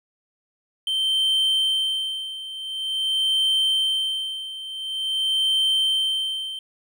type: tone with tremolo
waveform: triangle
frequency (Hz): 3116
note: G7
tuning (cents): -11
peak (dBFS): -16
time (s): 0.87-6.59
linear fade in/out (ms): 2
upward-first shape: sine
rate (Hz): 0.47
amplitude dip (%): 80
effects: none